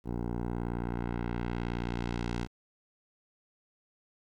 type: tone with low-pass filter sweep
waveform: 10% pulse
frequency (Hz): 59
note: A#1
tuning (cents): +22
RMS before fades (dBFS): -34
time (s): 0.04-2.48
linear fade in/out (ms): 50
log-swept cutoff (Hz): 650 to 6300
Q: 0.8
effects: 10-bit